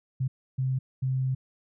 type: tone bursts at uneven times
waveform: sine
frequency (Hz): 130.81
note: C3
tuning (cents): 0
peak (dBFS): -24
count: 3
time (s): 0.2-0.28 / 0.58-0.79 / 1.02-1.35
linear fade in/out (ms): 10
effects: none